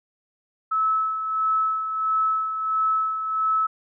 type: tone with tremolo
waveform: sine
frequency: 1300 Hz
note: E6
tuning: 24 cents flat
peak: -18 dBFS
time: 0.71-3.67 s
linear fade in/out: 10 ms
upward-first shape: sine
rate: 1.5 Hz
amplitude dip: 55%
effects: none